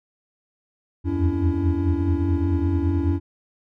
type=tone cluster; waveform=triangle; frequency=80.3 / 84.8 / 89.6 / 283.7 / 333.3 Hz; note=E2 / E2 / F2 / C#4 / E4; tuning=-45 / +50 / +45 / +40 / +19 cents; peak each=-25 / -24 / -21 / -23 / -25 dBFS; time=1.04-3.2 s; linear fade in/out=50 ms; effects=none